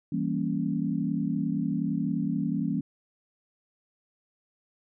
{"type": "chord", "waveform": "sine", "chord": "E diminished seventh", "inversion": "none", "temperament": "equal", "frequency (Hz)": [164.81, 196, 233.1, 277.2], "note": ["E3", "G3", "Bb3", "Db4"], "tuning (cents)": [0, 0, 0, 0], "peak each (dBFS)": -31, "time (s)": [0.12, 2.81], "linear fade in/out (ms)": 5, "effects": []}